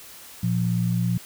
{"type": "tone pair together", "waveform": "sine", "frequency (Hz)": [117.2, 175.6], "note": ["A#2", "F3"], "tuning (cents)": [10, 10], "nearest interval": "perfect fifth", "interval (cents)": 700, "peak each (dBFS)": -23, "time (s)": [0.43, 1.18], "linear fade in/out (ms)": 5, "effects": ["white hiss -44 dBFS RMS until 1.25 s"]}